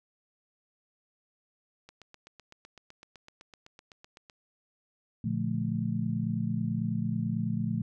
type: click train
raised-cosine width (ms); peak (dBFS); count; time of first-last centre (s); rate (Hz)
0.2; -32; 20; 1.89-4.298; 7.89
type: chord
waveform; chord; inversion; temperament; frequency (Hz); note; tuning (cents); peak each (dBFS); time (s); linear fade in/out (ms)
sine; Bb major seventh; none; just; 116.54 / 145.68 / 174.81 / 218.5; Bb2 / D3 / F3 / A3; 0 / -14 / +2 / -12; -33 / -36 / -33 / -32; 5.24-7.82; 5
effects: none